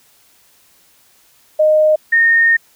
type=tone pair in turn; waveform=sine; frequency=617 / 1838.3 Hz; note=D#5 / A#6; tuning=-15 / -25 cents; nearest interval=octave + perfect fifth; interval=1890 cents; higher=second; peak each=-8 dBFS; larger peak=neither; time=1.59-1.96 / 2.12-2.57 s; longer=second; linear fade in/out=10 ms; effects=white hiss -52 dBFS RMS until 2.75 s